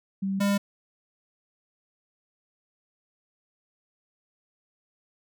sine / square tone pair in turn, 194.1 / 200.9 Hz, G3 / G3, -17 / +43 cents, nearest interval minor second, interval 60 cents, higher second, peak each -25 / -22 dBFS, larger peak second, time 0.22-0.4 / 0.4-0.58 s, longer neither, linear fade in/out 10 ms, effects none

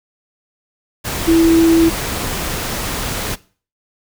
sine tone in noise, 329.6 Hz, E4, in tune, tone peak -8 dBFS, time 1.27-1.9 s, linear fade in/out 20 ms, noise pink, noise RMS -22 dBFS, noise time 1.04-3.36 s, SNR +11 dB, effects noise-tail reverb RT60 0.4 s tail -20 dB re dry

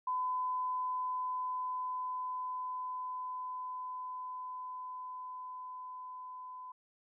sine tone with level ramp, 1010 Hz, B5, 39 cents sharp, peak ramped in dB -31 to -44 dBFS, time 0.07-6.72 s, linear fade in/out 5 ms, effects none

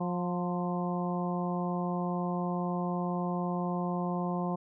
harmonic tone with a mistuned harmonic, 177.6 Hz, F3, 29 cents sharp, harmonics 1 / 2 / 3 / 4 / 5 / 6, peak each -31 / -38 / -40 / -38 / -41 / -40 dBFS, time 0-4.56 s, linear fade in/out 10 ms, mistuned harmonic 6, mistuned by -36 cents, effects none

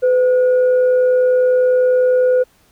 sine tone with frequency modulation, 505 Hz, B4, 39 cents sharp, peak -10 dBFS, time 0.02-2.44 s, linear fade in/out 20 ms, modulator 940 Hz, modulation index 0.2, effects pink hiss -55 dBFS RMS until 2.71 s

